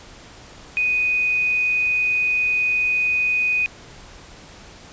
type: tone with quantisation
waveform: sine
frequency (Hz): 2489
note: D#7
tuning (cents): 0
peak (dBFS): -17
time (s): 0.77-3.66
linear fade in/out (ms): 0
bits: 7
effects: pink hiss -43 dBFS RMS until 4.92 s + resampled to 16000 Hz